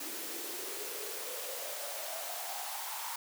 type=noise with high-pass filter sweep; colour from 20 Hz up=white; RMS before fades=-40 dBFS; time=0-3.16 s; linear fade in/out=5 ms; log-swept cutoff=300 to 940 Hz; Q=6.4; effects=none